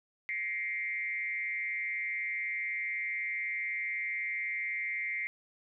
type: tone with frequency modulation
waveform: sine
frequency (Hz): 2100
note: C7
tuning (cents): +6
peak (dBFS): -32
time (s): 0.29-5.27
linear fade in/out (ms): 0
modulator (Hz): 188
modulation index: 0.78
effects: none